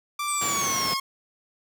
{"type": "tone with pitch glide", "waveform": "sawtooth", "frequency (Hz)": [1174.7, 1083.4], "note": ["D6", "C#6"], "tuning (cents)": [0, -40], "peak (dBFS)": -23, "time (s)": [0.19, 1], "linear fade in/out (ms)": 5, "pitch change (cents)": -140, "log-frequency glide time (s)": [0.37, 0.76]}
{"type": "exponential sweep", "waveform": "sine", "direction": "down", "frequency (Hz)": [8320, 4978], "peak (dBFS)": -27, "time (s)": [0.28, 0.97], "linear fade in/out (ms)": 2}
{"type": "high-pass noise", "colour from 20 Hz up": "pink", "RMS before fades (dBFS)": -32, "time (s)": [0.41, 0.94], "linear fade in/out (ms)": 5, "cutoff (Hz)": 140, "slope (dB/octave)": 12}
{"effects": []}